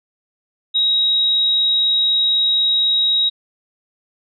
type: tone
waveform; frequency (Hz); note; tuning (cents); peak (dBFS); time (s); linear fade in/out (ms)
sine; 3809; A#7; +37; -13; 0.74-3.3; 20
effects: none